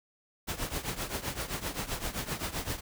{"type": "noise with tremolo", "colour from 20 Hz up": "pink", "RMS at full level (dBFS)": -32, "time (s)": [0.47, 2.81], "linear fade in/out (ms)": 20, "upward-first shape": "triangle", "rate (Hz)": 7.7, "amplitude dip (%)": 85, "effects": []}